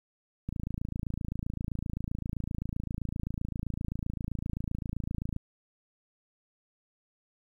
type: click train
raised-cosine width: 5 ms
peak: -21 dBFS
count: 136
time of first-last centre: 0.49-5.364 s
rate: 27.7 Hz
effects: 10-bit